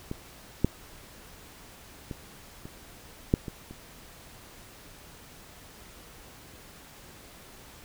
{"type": "clicks", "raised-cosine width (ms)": 3, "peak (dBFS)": [-20, -8, -22, -28, -7, -22, -29], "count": 7, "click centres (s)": [0.114, 0.646, 2.112, 2.655, 3.339, 3.482, 3.71], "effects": ["pink hiss -50 dBFS RMS until 7.84 s"]}